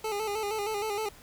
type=tone with vibrato; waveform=25% pulse; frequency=421.7 Hz; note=G#4; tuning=26 cents sharp; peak=-26 dBFS; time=0.04-1.09 s; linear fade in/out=5 ms; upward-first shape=square; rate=6.4 Hz; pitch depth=61 cents each way; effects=pink hiss -53 dBFS RMS until 1.22 s